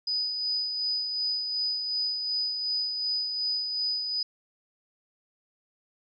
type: tone with tremolo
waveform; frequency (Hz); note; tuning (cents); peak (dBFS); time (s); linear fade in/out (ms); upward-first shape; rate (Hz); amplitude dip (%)
sine; 4978; D#8; 0; -25; 0.07-4.23; 5; sine; 2.7; 40
effects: none